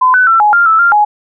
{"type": "tone with pitch steps", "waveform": "sine", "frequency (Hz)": [1018, 1502, 1343, 838, 1396, 1314, 1392, 836], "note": ["C6", "F#6", "E6", "G#5", "F6", "E6", "F6", "G#5"], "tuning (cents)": [-48, 26, 32, 15, -1, -6, -6, 11], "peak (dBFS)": -5, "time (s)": [0.01, 1.05], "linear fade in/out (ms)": 10, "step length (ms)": 130, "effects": []}